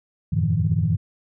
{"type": "tone cluster", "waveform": "sine", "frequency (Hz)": [84.6, 94.5, 111.9, 154.7, 169.6], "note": ["E2", "F#2", "A2", "D#3", "E3"], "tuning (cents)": [45, 37, 30, -10, 50], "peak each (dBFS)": [-31, -24, -23, -22, -25], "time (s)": [0.32, 0.97], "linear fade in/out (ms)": 10, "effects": ["tanh soft clip ceiling -7 dBFS"]}